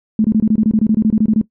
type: tone bursts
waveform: sine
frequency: 217.2 Hz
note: A3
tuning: 22 cents flat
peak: -9 dBFS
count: 16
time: 0.19-1.414 s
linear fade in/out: 2 ms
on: 54 ms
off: 24 ms
effects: noise-tail reverb RT60 0.1 s tail -19 dB re dry